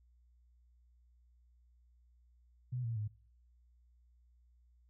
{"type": "tone with pitch steps", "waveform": "sine", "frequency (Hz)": [124.9, 115.2, 106.25], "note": ["B2", "A#2", "G#2"], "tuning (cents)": [20, -20, 40], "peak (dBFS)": -35, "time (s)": [2.72, 3.08], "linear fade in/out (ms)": 10, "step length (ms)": 120, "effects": ["noise-tail reverb RT60 0.5 s tail -23 dB re dry", "added 60 Hz sine -64 dBFS peak until 4.89 s"]}